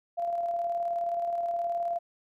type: tone with tremolo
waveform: sine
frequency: 688 Hz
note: F5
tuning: 26 cents flat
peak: -26 dBFS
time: 0.17-1.99 s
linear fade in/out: 20 ms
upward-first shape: square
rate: 19 Hz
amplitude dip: 30%
effects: none